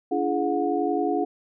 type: tone cluster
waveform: sine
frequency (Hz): 288 / 338.9 / 420.6 / 726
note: D4 / E4 / G#4 / F#5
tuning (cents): -34 / +48 / +22 / -33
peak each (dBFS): -27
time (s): 0.11-1.25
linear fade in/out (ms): 10
effects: none